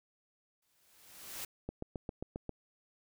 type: noise with exponential growth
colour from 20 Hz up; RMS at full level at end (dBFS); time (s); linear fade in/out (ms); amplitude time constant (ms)
white; -40; 0.62-1.45; 5; 180
type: click train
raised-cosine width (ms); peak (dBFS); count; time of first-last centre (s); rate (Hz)
2; -25; 7; 1.69-2.493; 7.47
effects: none